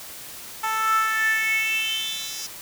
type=tone with high-pass filter sweep; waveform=10% pulse; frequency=440.3 Hz; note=A4; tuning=1 cent sharp; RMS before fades=-24 dBFS; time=0.63-2.47 s; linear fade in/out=10 ms; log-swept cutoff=1000 to 4900 Hz; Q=7.4; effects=white hiss -39 dBFS RMS until 2.61 s